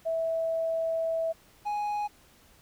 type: tone pair in turn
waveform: sine / triangle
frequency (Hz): 654 / 831.2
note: E5 / G#5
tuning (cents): -14 / +1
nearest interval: major third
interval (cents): 415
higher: second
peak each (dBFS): -26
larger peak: neither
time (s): 0.05-1.33 / 1.65-2.08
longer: first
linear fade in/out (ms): 20
effects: pink hiss -59 dBFS RMS until 2.61 s